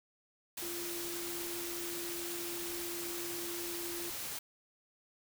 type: tone in noise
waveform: sine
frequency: 344.6 Hz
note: F4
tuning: 23 cents flat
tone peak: -42 dBFS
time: 0.62-4.1 s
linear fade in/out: 5 ms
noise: white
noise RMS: -41 dBFS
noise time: 0.57-4.39 s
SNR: -4 dB
effects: none